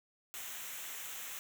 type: noise with comb filter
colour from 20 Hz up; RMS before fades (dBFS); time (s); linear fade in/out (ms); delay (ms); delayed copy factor
white; -44; 0.34-1.39; 0; 0.21; -0.65
effects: none